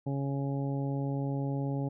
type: harmonic tone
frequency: 138.59 Hz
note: C#3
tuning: in tune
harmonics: 1 / 2 / 3 / 4 / 5 / 6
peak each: -31 / -35 / -42 / -42 / -49 / -45 dBFS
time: 0.06-1.89 s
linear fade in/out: 10 ms
effects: none